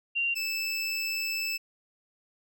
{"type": "tone pair in turn", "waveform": ["sine", "25% pulse"], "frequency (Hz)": [2768, 2632], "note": ["F7", "E7"], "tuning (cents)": [-16, -3], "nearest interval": "minor second", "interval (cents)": 87, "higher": "first", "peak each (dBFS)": -25, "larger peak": "neither", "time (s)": [[0.15, 0.35], [0.35, 1.58]], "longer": "second", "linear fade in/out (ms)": 20, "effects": []}